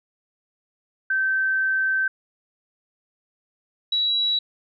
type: tone pair in turn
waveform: sine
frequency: 1548 / 3901 Hz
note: G6 / B7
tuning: -22 / -22 cents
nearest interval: octave + major third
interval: 1600 cents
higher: second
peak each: -19 dBFS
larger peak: neither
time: 1.1-2.08 / 3.92-4.39 s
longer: first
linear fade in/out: 5 ms
effects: none